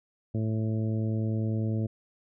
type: harmonic tone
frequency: 110 Hz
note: A2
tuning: in tune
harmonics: 1 / 2 / 3 / 4 / 5 / 6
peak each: -27 / -32 / -37 / -42 / -43 / -48 dBFS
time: 0.34-1.87 s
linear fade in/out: 10 ms
effects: none